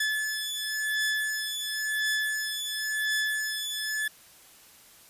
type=beating tone pair; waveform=sawtooth; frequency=1728 / 1728.95 Hz; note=A6 / A6; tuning=-32 / -31 cents; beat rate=0.95 Hz; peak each=-27 dBFS; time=0-4.08 s; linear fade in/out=5 ms; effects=white hiss -54 dBFS RMS until 5.09 s + resampled to 32000 Hz